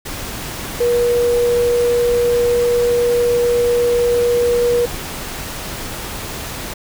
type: tone in noise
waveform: sine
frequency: 480.3 Hz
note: B4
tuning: 48 cents flat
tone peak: -12 dBFS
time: 0.8-4.86 s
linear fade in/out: 10 ms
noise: pink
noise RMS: -27 dBFS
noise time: 0.05-6.74 s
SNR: +12 dB
effects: none